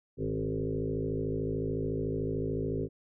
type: tone with frequency modulation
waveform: sine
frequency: 265.7 Hz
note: C4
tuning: 27 cents sharp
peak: -29 dBFS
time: 0.17-2.89 s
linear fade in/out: 50 ms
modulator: 53.7 Hz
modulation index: 3.7
effects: none